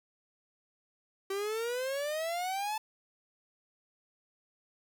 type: exponential sweep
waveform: 45% pulse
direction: up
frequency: 384.7 to 879 Hz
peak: -32 dBFS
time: 1.3-2.78 s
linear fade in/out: 5 ms
effects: none